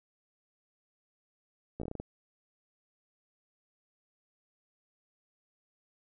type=slowing click train; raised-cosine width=2 ms; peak=-25 dBFS; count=8; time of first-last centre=1.8-2 s; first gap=15 ms; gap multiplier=1.21; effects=none